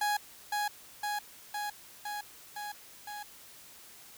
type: tone with echo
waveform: 30% pulse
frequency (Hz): 830.6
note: G#5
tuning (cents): 0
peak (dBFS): -25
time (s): 0.01-0.17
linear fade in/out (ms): 5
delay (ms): 510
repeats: 6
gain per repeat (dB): -2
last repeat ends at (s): 3.23
effects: white hiss -53 dBFS RMS until 4.17 s